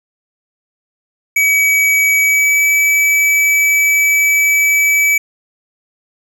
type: tone with pitch glide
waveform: square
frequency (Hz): 2276 to 2296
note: C#7 to D7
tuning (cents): +45 to -40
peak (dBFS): -10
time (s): 1.36-5.18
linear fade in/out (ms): 5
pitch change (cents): +15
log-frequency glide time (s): 2.22-2.67
effects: none